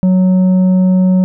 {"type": "tone with tanh clipping", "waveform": "sine", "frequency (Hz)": 185, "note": "F#3", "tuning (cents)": 0, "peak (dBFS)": -8, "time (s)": [0.03, 1.24], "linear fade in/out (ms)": 0, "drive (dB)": 6, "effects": []}